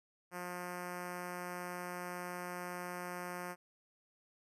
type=tone with notch filter; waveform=5% pulse; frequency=178.2 Hz; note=F3; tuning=35 cents sharp; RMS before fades=-43 dBFS; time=0.31-3.56 s; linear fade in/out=50 ms; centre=3900 Hz; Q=0.73; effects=resampled to 32000 Hz